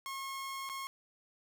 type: tone with dropouts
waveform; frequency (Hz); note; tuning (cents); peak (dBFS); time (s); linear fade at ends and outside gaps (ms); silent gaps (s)
sawtooth; 1083; C#6; -41; -35; 0.06-0.87; 0; 0.691-0.697
effects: none